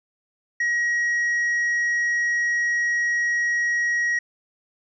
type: tone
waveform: triangle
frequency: 1900 Hz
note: A#6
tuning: 33 cents sharp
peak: -18 dBFS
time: 0.6-4.19 s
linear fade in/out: 5 ms
effects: resampled to 16000 Hz